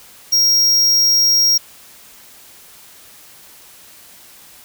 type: tone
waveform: square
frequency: 5600 Hz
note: F8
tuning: 4 cents sharp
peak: -11 dBFS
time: 0.32-1.58 s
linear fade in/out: 10 ms
effects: white hiss -43 dBFS RMS until 4.64 s